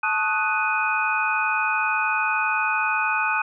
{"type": "tone cluster", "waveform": "sine", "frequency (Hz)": [873, 1101, 1254, 1484, 2495], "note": ["A5", "C#6", "D#6", "F#6", "D#7"], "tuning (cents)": [-14, -12, 13, 5, 4], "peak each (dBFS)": [-26, -33, -27, -25, -25], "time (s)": [0.03, 3.42], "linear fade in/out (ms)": 5, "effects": []}